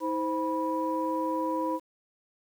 sine tone cluster, 319.8 / 520 / 979 Hz, D#4 / C5 / B5, +48 / -11 / -15 cents, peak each -30 / -32 / -30 dBFS, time 0-1.8 s, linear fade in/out 50 ms, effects tanh soft clip ceiling -17 dBFS + 9-bit

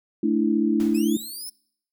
sine chord, A suspended fourth, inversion none, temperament equal, 220 / 293.7 / 329.6 Hz, A3 / D4 / E4, 0 / 0 / 0 cents, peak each -23 dBFS, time 0.23-1.17 s, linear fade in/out 5 ms
pink noise with exponential decay, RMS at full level -38 dBFS, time 0.8-1.25 s, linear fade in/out 0 ms, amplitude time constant 97 ms
10% pulse linear sweep, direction up, 2443 to 5390 Hz, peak -27 dBFS, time 0.94-1.5 s, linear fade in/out 10 ms
effects noise-tail reverb RT60 0.7 s tail -25 dB re dry

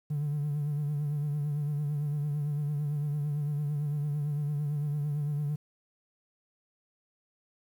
triangle tone with vibrato, 146.83 Hz, D3, in tune, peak -25 dBFS, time 0.1-5.56 s, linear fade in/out 10 ms, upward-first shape triangle, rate 8.9 Hz, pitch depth 62 cents each way, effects tanh soft clip ceiling -24 dBFS + 10-bit

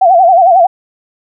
sine tone with vibrato, 719 Hz, F#5, 50 cents flat, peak -3 dBFS, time 0.01-0.67 s, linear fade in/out 10 ms, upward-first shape sine, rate 11 Hz, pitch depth 130 cents each way, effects none

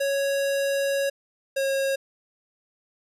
square tone pair in turn, 554.4 / 543.3 Hz, C#5 / C#5, 0 / -35 cents, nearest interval unison, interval 35 cents, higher first, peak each -23 / -23 dBFS, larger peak neither, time 0-1.1 / 1.56-1.96 s, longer first, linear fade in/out 10 ms, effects resampled to 32000 Hz

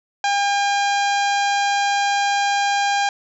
harmonic tone, 805 Hz, G5, 46 cents sharp, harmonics 1 / 2 / 3 / 4 / 5 / 6 / 7 / 8 / 9, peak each -18 / -24 / -28 / -30 / -32 / -34 / -35 / -36 / -37 dBFS, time 0.24-3.09 s, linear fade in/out 2 ms, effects none

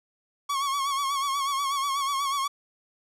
45% pulse tone with vibrato, 1108.7 Hz, C#6, in tune, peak -25 dBFS, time 0.49-2.48 s, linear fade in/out 10 ms, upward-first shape sine, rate 8.2 Hz, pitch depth 60 cents each way, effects low-pass 12000 Hz 12 dB/octave

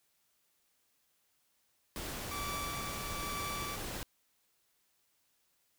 pink noise, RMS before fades -41 dBFS, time 1.96-4.03 s, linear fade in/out 0 ms
sawtooth tone with tremolo, 1158 Hz, D6, 25 cents flat, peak -34 dBFS, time 2.31-3.76 s, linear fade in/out 5 ms, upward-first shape triangle, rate 1.1 Hz, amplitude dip 50%
effects white hiss -75 dBFS RMS until 5.78 s

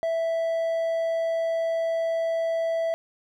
triangle tone, 659 Hz, E5, 1 cent flat, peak -21 dBFS, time 0.03-2.94 s, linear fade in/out 0 ms, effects none

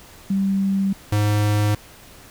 sine / square tone pair in turn, 194.9 / 104.57 Hz, G3 / G#2, -10 / +12 cents, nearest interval major seventh, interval 1078 cents, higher first, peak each -17 dBFS, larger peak neither, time 0.3-0.93 / 1.12-1.75 s, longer neither, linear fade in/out 5 ms, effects pink hiss -45 dBFS RMS until 2.3 s

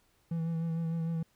triangle tone with vibrato, 164.81 Hz, E3, in tune, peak -28 dBFS, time 0.31-1.23 s, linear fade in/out 5 ms, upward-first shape sine, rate 6.6 Hz, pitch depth 26 cents each way, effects pink hiss -70 dBFS RMS until 1.35 s

